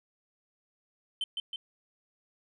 sine tone with echo, 3084 Hz, G7, 29 cents flat, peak -26 dBFS, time 1.21-1.24 s, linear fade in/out 2 ms, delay 160 ms, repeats 2, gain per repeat -4 dB, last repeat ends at 1.56 s, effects tanh soft clip ceiling -28 dBFS

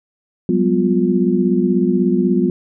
sine tone cluster, 183.8 / 200.2 / 247.9 / 353 Hz, F#3 / G3 / B3 / F4, -11 / +37 / +7 / +19 cents, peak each -18 dBFS, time 0.49-2.5 s, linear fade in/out 2 ms, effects none

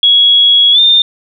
sine tone with pitch glide, 3335 to 3616 Hz, G#7 to A7, +7 to +47 cents, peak -4 dBFS, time 0.03-1.02 s, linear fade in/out 2 ms, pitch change +140 cents, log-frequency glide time 0.72-0.8 s, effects none

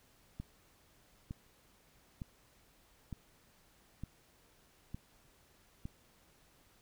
click train, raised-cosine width 5 ms, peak -29 dBFS, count 7, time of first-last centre 0.4-5.855 s, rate 1.1 Hz, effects pink hiss -67 dBFS RMS until 6.81 s

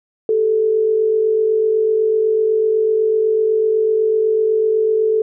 sine tone pair together, 392 / 440 Hz, G4 / A4, 0 / 0 cents, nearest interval major second, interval 200 cents, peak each -22 / -13 dBFS, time 0.29-5.22 s, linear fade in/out 2 ms, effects none

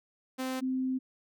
sawtooth / sine tone pair in turn, 259.4 / 259.4 Hz, C4 / C4, -15 / -15 cents, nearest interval unison, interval 0 cents, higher neither, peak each -28 dBFS, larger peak neither, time 0.38-0.61 / 0.61-0.99 s, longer second, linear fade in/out 20 ms, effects none

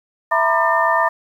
sine tone cluster, 660 / 927 / 995 / 1199 / 1801 Hz, E5 / A#5 / B5 / D6 / A6, +2 / -10 / +13 / +36 / +40 cents, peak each -20 dBFS, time 0.31-1.09 s, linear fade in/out 10 ms, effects 8-bit

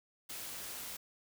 white noise, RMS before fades -44 dBFS, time 0.29-0.97 s, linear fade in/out 10 ms, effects none

